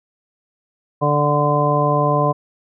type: harmonic tone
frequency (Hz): 146.83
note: D3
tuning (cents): 0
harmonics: 1 / 2 / 3 / 4 / 5 / 7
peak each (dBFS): -19 / -25 / -23 / -20 / -23 / -19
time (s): 1.01-2.33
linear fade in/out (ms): 20
effects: none